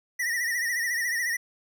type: tone with vibrato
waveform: square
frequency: 1900 Hz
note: A#6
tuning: 33 cents sharp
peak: -26 dBFS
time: 0.19-1.37 s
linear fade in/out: 10 ms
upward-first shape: triangle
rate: 14 Hz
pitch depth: 100 cents each way
effects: none